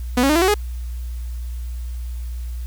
sawtooth tone with pitch steps, 247.4 / 274.5 / 304.6 / 338 / 375 / 416.1 Hz, B3 / C#4 / D#4 / E4 / F#4 / G#4, +3 / -17 / -37 / +43 / +23 / +3 cents, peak -10 dBFS, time 0.17-0.542 s, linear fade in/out 5 ms, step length 62 ms, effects added 60 Hz sine -25 dBFS peak until 2.66 s + white hiss -49 dBFS RMS until 2.66 s

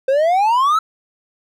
triangle exponential sweep, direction up, 517 to 1337 Hz, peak -10 dBFS, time 0.08-0.79 s, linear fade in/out 5 ms, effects none

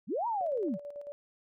sine linear two-way sweep, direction up then down, 143.6 to 972 to 143.6 Hz, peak -29 dBFS, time 0.07-0.78 s, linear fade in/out 50 ms, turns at 0.27 s
sine tone with tremolo, 577 Hz, D5, 31 cents flat, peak -38 dBFS, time 0.41-1.12 s, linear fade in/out 0 ms, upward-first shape square, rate 9.1 Hz, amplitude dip 55%
effects none

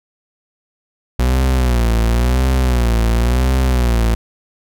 40% pulse tone with vibrato, 60.6 Hz, B1, 32 cents flat, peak -11 dBFS, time 1.19-4.15 s, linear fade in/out 5 ms, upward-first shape sine, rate 0.95 Hz, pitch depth 120 cents each way, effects none

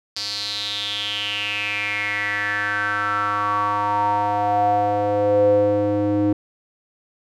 square tone with band-pass filter sweep, 103 Hz, G#2, 14 cents flat, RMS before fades -21 dBFS, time 0.16-6.33 s, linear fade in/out 5 ms, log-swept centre 4700 to 360 Hz, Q 6.6, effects none

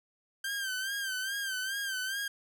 sawtooth tone with vibrato, 1568 Hz, G6, in tune, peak -29 dBFS, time 0.44-2.28 s, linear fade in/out 5 ms, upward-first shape sine, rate 2.4 Hz, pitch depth 73 cents each way, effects none

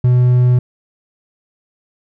triangle tone, 124.3 Hz, B2, 12 cents sharp, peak -6 dBFS, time 0.04-0.59 s, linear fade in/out 5 ms, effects none

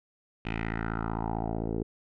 10% pulse tone with low-pass filter sweep, 55.6 Hz, A1, 19 cents sharp, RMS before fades -32 dBFS, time 0.45-1.83 s, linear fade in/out 5 ms, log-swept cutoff 2700 to 430 Hz, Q 3.6, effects none

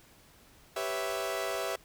sawtooth chord, C# half-diminished seventh, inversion second, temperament equal, 392 / 493.9 / 554.4 / 659.3 Hz, G4 / B4 / C#5 / E5, 0 / 0 / 0 / 0 cents, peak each -34 / -35 / -35 / -31 dBFS, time 0.76-1.76 s, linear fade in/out 5 ms, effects pink hiss -59 dBFS RMS until 1.84 s

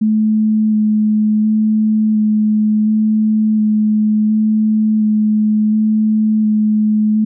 sine tone with vibrato, 214.9 Hz, A3, 41 cents flat, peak -10 dBFS, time 0.01-7.25 s, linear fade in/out 10 ms, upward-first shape square, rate 0.7 Hz, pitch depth 10 cents each way, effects none

